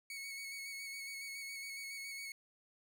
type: tone with vibrato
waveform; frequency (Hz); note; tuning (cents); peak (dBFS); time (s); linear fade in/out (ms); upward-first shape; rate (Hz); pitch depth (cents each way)
sawtooth; 2214; C#7; -3; -40; 0.1-2.32; 2; square; 7.2; 20
effects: none